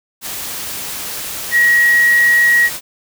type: tone in noise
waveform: sine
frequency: 1903 Hz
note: A#6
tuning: 35 cents sharp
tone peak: -8 dBFS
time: 1.51-2.7 s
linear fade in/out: 50 ms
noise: white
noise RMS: -25 dBFS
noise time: 0.21-2.81 s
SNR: +14 dB
effects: none